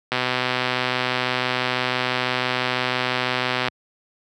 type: click train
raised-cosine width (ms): 0.3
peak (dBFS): -5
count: 450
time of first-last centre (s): 0.12-3.683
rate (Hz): 126
effects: high-pass 100 Hz 12 dB/octave